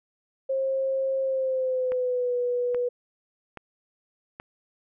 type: tone with pitch glide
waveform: sine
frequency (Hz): 534 to 489.7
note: C5 to B4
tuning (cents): +35 to -15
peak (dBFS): -23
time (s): 0.49-2.89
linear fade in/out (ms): 10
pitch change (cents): -150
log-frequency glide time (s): 1.22-2.36
type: click train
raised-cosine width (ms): 0.5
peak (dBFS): -23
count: 4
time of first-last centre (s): 1.92-4.399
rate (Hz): 1.21
effects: none